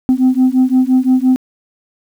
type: beating tone pair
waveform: sine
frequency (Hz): 254.4 / 260.2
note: C4 / C4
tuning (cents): -48 / -9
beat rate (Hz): 5.8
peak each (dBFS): -10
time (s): 0.09-1.36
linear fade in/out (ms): 0
effects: tanh soft clip ceiling -5 dBFS + 7-bit